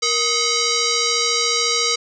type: tone with frequency modulation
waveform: sine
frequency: 470 Hz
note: A#4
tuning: 14 cents sharp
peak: -16 dBFS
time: 0.02-1.96 s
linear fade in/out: 10 ms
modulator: 866 Hz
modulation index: 7
effects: none